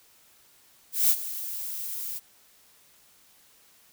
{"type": "noise with ADSR envelope", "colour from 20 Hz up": "violet", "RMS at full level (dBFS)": -19, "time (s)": [0.92, 2.2], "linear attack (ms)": 180, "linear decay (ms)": 52, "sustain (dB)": -15, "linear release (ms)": 33, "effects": ["white hiss -59 dBFS RMS until 3.92 s"]}